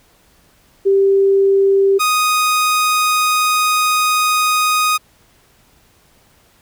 sine / sawtooth tone pair in turn, 392 / 1244.5 Hz, G4 / D#6, 0 / 0 cents, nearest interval octave + minor sixth, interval 2000 cents, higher second, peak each -9 dBFS, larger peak neither, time 0.85-1.99 / 1.99-4.98 s, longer second, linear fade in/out 20 ms, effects pink hiss -53 dBFS RMS until 6.61 s

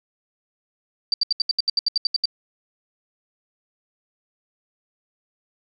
sine tone bursts, 4658 Hz, D8, 15 cents flat, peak -16 dBFS, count 13, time 1.12-2.256 s, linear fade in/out 2 ms, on 20 ms, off 73 ms, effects none

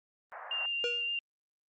pink band-pass noise, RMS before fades -45 dBFS, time 0.32-0.66 s, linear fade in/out 0 ms, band 600 to 1900 Hz, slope 48 dB/octave
sine tone with vibrato, 2790 Hz, F7, 2 cents flat, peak -31 dBFS, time 0.51-1.19 s, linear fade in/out 2 ms, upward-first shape square, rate 7 Hz, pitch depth 9 cents each way
square tone with exponential decay, 479.2 Hz, A#4, 48 cents sharp, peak -30 dBFS, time 0.84-1.12 s, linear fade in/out 1 ms, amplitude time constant 60 ms
effects Opus 24 kbps

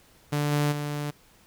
sawtooth tone with level steps, 146.83 Hz, D3, in tune, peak -20 / -18 / -25 dBFS, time 0.32-1.11 s, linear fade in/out 10 ms, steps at 0.51 / 0.71 s, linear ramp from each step 20 ms, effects pink hiss -58 dBFS RMS until 1.46 s

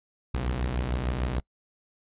sawtooth beating tone pair, 60.9 / 67.6 Hz, B1 / C#2, -24 / -43 cents, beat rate 6.7 Hz, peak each -24 / -28 dBFS, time 0.34-1.4 s, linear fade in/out 5 ms, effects noise-tail reverb RT60 0.1 s tail -25 dB re dry + resampled to 8000 Hz

